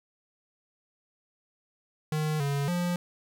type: tone with pitch steps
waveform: square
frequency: 153.9 / 141.2 / 176 Hz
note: D#3 / C#3 / F3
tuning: -19 / +32 / +14 cents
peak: -27 dBFS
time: 2.12-2.96 s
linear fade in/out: 2 ms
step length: 280 ms
effects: 11-bit